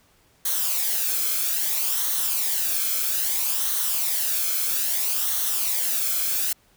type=noise with flanger; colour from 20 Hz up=blue; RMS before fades=-24 dBFS; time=0.45-6.53 s; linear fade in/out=5 ms; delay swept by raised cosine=0.4 to 1.08 ms; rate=0.61 Hz; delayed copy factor=-0.55; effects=pink hiss -60 dBFS RMS until 6.76 s